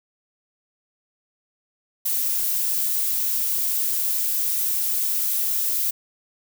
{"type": "noise", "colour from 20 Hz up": "violet", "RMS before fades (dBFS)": -23, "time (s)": [2.05, 5.91], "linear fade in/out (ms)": 10, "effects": []}